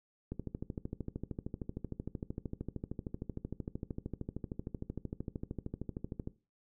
click train, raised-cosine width 3 ms, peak -25 dBFS, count 79, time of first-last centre 0.32-6.274 s, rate 13.1 Hz, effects noise-tail reverb RT60 0.3 s tail -18 dB re dry

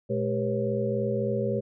sine tone cluster, 119.3 / 213.2 / 394.4 / 482.4 / 546 Hz, A#2 / G#3 / G4 / B4 / C#5, +41 / +46 / +11 / -41 / -26 cents, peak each -31 dBFS, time 0.09-1.61 s, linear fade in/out 20 ms, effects none

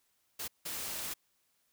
white noise bursts at uneven times, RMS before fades -39 dBFS, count 2, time 0.39-0.48 / 0.65-1.14 s, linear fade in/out 10 ms, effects white hiss -75 dBFS RMS until 1.72 s

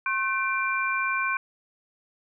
sine tone cluster, 1072 / 1525 / 2369 Hz, C6 / G6 / D7, +42 / -48 / +14 cents, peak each -28 dBFS, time 0.06-1.37 s, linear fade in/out 2 ms, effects none

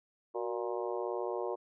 harmonic tone with a mistuned harmonic, 118 Hz, A#2, 22 cents sharp, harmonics 3 / 4 / 5 / 6 / 7 / 8 / 9, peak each -37 / -38 / -40 / -44 / -46 / -44 / -47 dBFS, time 0.34-1.56 s, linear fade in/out 20 ms, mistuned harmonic 3, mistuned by +67 cents, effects none

